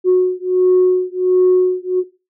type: beating tone pair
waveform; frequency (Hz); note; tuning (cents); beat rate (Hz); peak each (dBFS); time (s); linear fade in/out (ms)
sine; 366 / 367.4; F#4 / F#4; -19 / -12; 1.4; -12; 0.04-2.04; 50
effects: noise-tail reverb RT60 0.3 s tail -18 dB re dry + tanh soft clip ceiling -5 dBFS